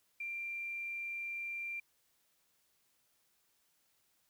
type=tone with quantisation; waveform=sine; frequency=2372 Hz; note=D7; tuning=17 cents sharp; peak=-38 dBFS; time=0.2-1.8 s; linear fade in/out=5 ms; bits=11; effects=white hiss -75 dBFS RMS until 4.29 s